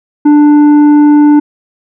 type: tone with tanh clipping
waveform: sine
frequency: 295.3 Hz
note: D4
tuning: 10 cents sharp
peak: -3 dBFS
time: 0.25-1.4 s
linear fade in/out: 10 ms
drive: 7 dB
effects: none